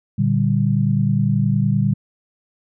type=chord; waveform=sine; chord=G minor; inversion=first; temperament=equal; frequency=116.54 / 146.83 / 196 Hz; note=Bb2 / D3 / G3; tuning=0 / 0 / 0 cents; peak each=-19 dBFS; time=0.18-1.94 s; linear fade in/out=10 ms; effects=none